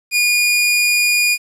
sawtooth tone, 2438 Hz, D#7, 36 cents flat, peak -9 dBFS, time 0.11-1.38 s, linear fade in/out 50 ms, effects resampled to 32000 Hz + 8-bit

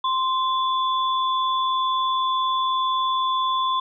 sine tone pair together, 1043 / 3459 Hz, C6 / A7, -6 / -30 cents, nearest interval octave + major sixth, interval 2076 cents, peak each -20 / -28 dBFS, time 0.04-3.8 s, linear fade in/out 5 ms, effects none

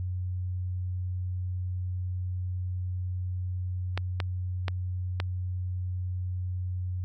clicks, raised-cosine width 0.3 ms, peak -14 dBFS, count 4, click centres 3.976 / 4.202 / 4.682 / 5.201 s, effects added 91 Hz sine -29 dBFS peak until 7.04 s

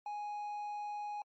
triangle tone, 830.6 Hz, G#5, in tune, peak -36 dBFS, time 0.06-1.22 s, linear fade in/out 2 ms, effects MP3 32 kbps

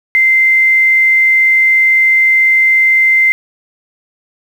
sine tone with quantisation, 2081 Hz, C7, 10 cents flat, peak -6 dBFS, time 0.15-3.32 s, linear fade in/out 0 ms, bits 6, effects none

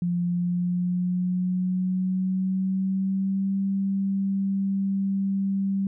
sine tone with pitch glide, 175 to 195.3 Hz, F3 to G3, +4 to -6 cents, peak -22 dBFS, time 0.02-5.87 s, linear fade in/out 2 ms, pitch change +190 cents, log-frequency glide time 0.23-3.58 s, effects none

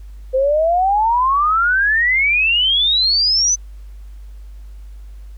sine exponential sweep, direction up, 510 to 6170 Hz, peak -12 dBFS, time 0.33-3.56 s, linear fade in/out 20 ms, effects added 50 Hz sine -32 dBFS peak until 5.37 s + pink hiss -57 dBFS RMS until 5.37 s

